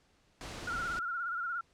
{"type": "noise", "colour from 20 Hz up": "pink", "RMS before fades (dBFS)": -43, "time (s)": [0.41, 0.99], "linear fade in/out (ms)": 0}
{"type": "tone with vibrato", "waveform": "sine", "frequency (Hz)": 1399, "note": "F6", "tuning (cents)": 3, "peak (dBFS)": -33, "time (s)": [0.67, 1.61], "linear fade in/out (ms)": 5, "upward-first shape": "sine", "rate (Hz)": 17, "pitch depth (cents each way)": 72}
{"effects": ["pink hiss -69 dBFS RMS until 1.73 s", "low-pass 7000 Hz 12 dB/octave"]}